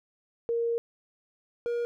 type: tone pair in turn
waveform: sine / triangle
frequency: 466.1 / 474.5 Hz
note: A#4 / A#4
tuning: 0 / +31 cents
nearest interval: unison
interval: 31 cents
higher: second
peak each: -25 dBFS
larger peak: neither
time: 0.49-0.78 / 1.66-1.85 s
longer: first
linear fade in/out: 0 ms
effects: none